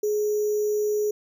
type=tone with sample-and-hold; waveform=sine; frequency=420.4 Hz; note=G#4; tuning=21 cents sharp; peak=-21 dBFS; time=0.03-1.11 s; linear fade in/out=5 ms; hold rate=6300 Hz; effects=none